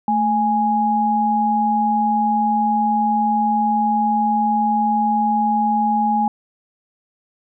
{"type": "tone pair together", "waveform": "sine", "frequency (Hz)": [220, 830.6], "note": ["A3", "G#5"], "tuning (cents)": [0, 0], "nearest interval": "octave + major seventh", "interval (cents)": 2300, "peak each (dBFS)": [-20, -16], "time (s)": [0.08, 6.28], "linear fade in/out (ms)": 2, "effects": []}